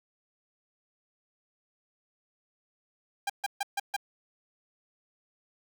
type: tone bursts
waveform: sawtooth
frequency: 800 Hz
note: G5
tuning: 35 cents sharp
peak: -24 dBFS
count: 5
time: 3.27-3.965 s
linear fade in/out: 5 ms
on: 27 ms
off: 140 ms
effects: none